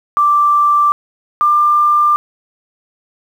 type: tone pair in turn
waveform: sine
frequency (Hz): 1174.7 / 1192.5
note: D6 / D6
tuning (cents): 0 / +26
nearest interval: unison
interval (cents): 26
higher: second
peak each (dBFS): -8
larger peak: neither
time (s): 0.17-0.92 / 1.41-2.16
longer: neither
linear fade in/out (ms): 0
effects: 7-bit